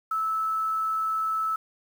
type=tone with quantisation; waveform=sine; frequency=1308 Hz; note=E6; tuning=14 cents flat; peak=-24 dBFS; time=0.11-1.56 s; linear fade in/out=5 ms; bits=8; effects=none